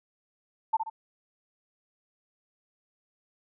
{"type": "tone with echo", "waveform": "sine", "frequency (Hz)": 888, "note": "A5", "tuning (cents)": 16, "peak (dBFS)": -20, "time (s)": [0.73, 0.77], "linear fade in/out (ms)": 10, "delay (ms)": 65, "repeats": 2, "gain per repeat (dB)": -7, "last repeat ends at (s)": 0.9, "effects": []}